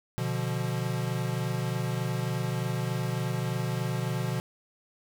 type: chord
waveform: square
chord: B diminished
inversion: none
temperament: equal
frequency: 123.47 / 146.83 / 174.61 Hz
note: B2 / D3 / F3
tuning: 0 / 0 / 0 cents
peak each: -31 / -35 / -35 dBFS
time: 0.18-4.4 s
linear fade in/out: 0 ms
effects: 9-bit